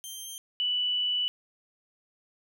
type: tone pair in turn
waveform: 15% pulse / sine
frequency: 3151 / 2966 Hz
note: G7 / F#7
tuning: +8 / +4 cents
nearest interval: minor second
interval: 104 cents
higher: first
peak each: -31 / -25 dBFS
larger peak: second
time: 0.04-0.38 / 0.6-1.28 s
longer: second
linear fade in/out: 0 ms
effects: none